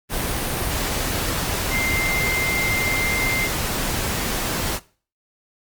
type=tone in noise; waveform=sine; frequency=2093 Hz; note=C7; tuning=in tune; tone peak=-21 dBFS; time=1.7-3.5 s; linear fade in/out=50 ms; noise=pink; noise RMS=-24 dBFS; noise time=0.09-4.8 s; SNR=0 dB; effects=noise-tail reverb RT60 0.4 s tail -20 dB re dry + Opus 32 kbps